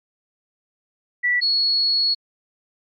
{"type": "tone pair in turn", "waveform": "sine", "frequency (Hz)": [1958, 4355], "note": ["B6", "C#8"], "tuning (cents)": [-15, -31], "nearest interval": "octave + major second", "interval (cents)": 1384, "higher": "second", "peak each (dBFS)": -16, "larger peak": "neither", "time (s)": [[1.23, 1.41], [1.41, 2.15]], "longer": "second", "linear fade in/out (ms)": 20, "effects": ["MP3 32 kbps"]}